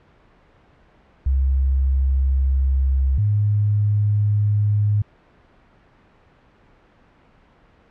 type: tone pair in turn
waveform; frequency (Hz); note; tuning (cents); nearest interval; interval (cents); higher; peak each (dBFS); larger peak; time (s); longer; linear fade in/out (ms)
sine; 66.7 / 104.07; C2 / G#2; +34 / +4; minor sixth; 770; second; -15; neither; 1.26-3.18 / 3.18-5.02; first; 5
effects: pink hiss -54 dBFS RMS until 7.9 s + low-pass 2000 Hz 12 dB/octave